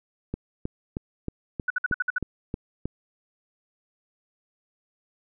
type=click train; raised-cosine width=3 ms; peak=-16 dBFS; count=9; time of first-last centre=0.34-2.856 s; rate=3.18 Hz
type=tone bursts; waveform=sine; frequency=1480 Hz; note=F#6; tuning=in tune; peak=-21 dBFS; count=7; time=1.68-2.183 s; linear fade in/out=5 ms; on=23 ms; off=57 ms
effects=none

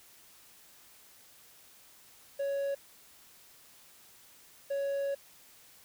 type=tone bursts at uneven times; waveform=triangle; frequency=557 Hz; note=C#5; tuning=8 cents sharp; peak=-28 dBFS; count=2; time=2.39-2.75 / 4.7-5.15 s; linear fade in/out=10 ms; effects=white hiss -58 dBFS RMS until 5.84 s

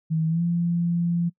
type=tone with pitch glide; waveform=sine; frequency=160 to 171.48 Hz; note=D#3 to F3; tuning=+49 to -31 cents; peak=-20 dBFS; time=0.1-1.3 s; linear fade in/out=20 ms; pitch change=+120 cents; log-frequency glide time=0.28-0.42 s; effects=noise-tail reverb RT60 0.1 s tail -24 dB re dry

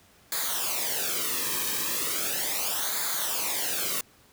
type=noise with flanger; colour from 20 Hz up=white; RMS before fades=-29 dBFS; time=0.32-4.01 s; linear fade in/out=2 ms; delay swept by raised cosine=0.35 to 1.45 ms; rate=0.37 Hz; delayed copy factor=-0.75; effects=pink hiss -58 dBFS RMS until 4.32 s + high-pass 60 Hz 12 dB/octave

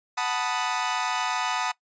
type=chord; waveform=sawtooth; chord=B dominant seventh; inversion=second; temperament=equal; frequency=740 / 880 / 987.8 / 1244.5 Hz; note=F#5 / A5 / B5 / D#6; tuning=0 / 0 / 0 / 0 cents; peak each=-27 dBFS; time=0.17-1.72 s; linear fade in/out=10 ms; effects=noise-tail reverb RT60 0.1 s tail -20 dB re dry + resampled to 16000 Hz

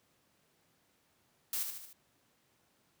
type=noise with echo; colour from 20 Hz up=blue; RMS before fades=-35 dBFS; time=1.53-1.63 s; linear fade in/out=2 ms; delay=75 ms; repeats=4; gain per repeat=-5 dB; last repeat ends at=1.93 s; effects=pink hiss -72 dBFS RMS until 3 s + high-pass 100 Hz 12 dB/octave

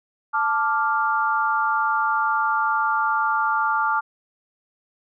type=chord; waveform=sine; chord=D minor; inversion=second; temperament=equal; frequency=880 / 1174.7 / 1396.9 Hz; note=A5 / D6 / F6; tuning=0 / 0 / 0 cents; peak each=-23 dBFS; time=0.33-4.01 s; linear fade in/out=20 ms; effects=none

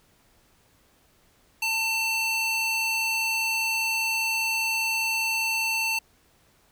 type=tone with high-pass filter; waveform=square; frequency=895 Hz; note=A5; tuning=29 cents sharp; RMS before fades=-26 dBFS; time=1.62-5.99 s; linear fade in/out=5 ms; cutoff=2000 Hz; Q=3.1; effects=pink hiss -62 dBFS RMS until 6.71 s

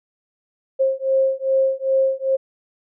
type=beating tone pair; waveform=sine; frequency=532 / 534.5 Hz; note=C5 / C5; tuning=+29 / +37 cents; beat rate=2.5 Hz; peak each=-19 dBFS; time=0.79-2.37 s; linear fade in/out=20 ms; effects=none

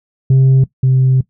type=tone pair in turn; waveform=sine; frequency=132.8 / 130.52 Hz; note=C3 / C3; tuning=+26 / -4 cents; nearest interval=unison; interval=30 cents; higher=first; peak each=-3 / -6 dBFS; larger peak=first; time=0.3-0.64 / 0.83-1.21 s; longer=second; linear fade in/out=5 ms; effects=noise-tail reverb RT60 0.1 s tail -18 dB re dry + tanh soft clip ceiling -5 dBFS

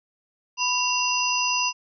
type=harmonic tone with a mistuned harmonic; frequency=991 Hz; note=B5; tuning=6 cents sharp; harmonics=1 / 3 / 5 / 6; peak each=-26 / -25 / -27 / -29 dBFS; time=0.57-1.73 s; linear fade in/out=50 ms; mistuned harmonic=3; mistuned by=-130 cents; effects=none

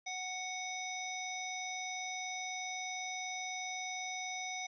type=harmonic tone; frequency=741 Hz; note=F#5; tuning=2 cents sharp; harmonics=1 / 3 / 5 / 7 / 8; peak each=-43 / -42 / -47 / -52 / -45 dBFS; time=0.06-4.67 s; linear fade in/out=10 ms; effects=none

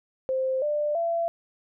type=tone with pitch steps; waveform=sine; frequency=523.3 / 594.2 / 674.7 Hz; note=C5 / D5 / E5; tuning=0 / +20 / +40 cents; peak=-23 dBFS; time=0.29-1.28 s; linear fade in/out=0 ms; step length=330 ms; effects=none

